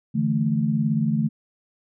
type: chord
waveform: sine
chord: D suspended second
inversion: none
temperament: equal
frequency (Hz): 146.83 / 164.81 / 220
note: D3 / E3 / A3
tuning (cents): 0 / 0 / 0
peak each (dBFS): -24 / -25 / -22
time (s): 0.14-1.29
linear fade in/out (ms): 20
effects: none